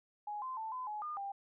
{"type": "tone with pitch steps", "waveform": "sine", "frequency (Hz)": [834, 1035, 884, 1016, 844, 1214, 795], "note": ["G#5", "C6", "A5", "B5", "G#5", "D#6", "G5"], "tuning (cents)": [7, -19, 8, 49, 28, -43, 24], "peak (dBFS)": -38, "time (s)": [0.27, 1.32], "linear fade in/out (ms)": 5, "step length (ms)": 150, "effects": []}